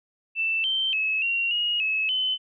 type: tone with pitch steps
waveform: sine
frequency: 2659 / 3118 / 2584 / 2751 / 2878 / 2585 / 3041 Hz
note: E7 / G7 / E7 / F7 / F#7 / E7 / F#7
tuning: +14 / -10 / -35 / -27 / -49 / -34 / +47 cents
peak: -22 dBFS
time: 0.35-2.38 s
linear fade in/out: 50 ms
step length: 290 ms
effects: none